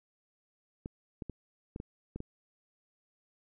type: clicks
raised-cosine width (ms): 3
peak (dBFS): -26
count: 7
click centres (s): 0.859 / 1.222 / 1.297 / 1.761 / 1.801 / 2.16 / 2.204
effects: none